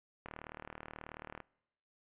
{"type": "click train", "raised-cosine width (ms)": 0.5, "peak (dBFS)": -29, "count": 45, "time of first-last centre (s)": [0.26, 1.403], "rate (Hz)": 38.5, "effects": ["noise-tail reverb RT60 0.9 s tail -25 dB re dry", "resampled to 8000 Hz"]}